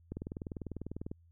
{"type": "click train", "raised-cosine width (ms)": 3, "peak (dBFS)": -26, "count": 21, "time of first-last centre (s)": [0.12, 1.115], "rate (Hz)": 20.1, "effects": ["added 84 Hz sine -60 dBFS peak until 1.31 s"]}